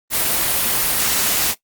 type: noise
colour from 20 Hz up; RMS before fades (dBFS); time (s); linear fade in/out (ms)
white; -18; 0.1-1.55; 50
effects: noise-tail reverb RT60 0.1 s tail -17 dB re dry + Opus 32 kbps